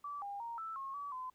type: tone with pitch steps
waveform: sine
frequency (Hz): 1156 / 805 / 932 / 1321 / 1084 / 1143 / 1022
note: D6 / G5 / A#5 / E6 / C#6 / D6 / C6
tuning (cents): -28 / +46 / -1 / +3 / -39 / -47 / -41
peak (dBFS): -40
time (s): 0.04-1.3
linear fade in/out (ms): 5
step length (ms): 180
effects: pink hiss -75 dBFS RMS until 1.34 s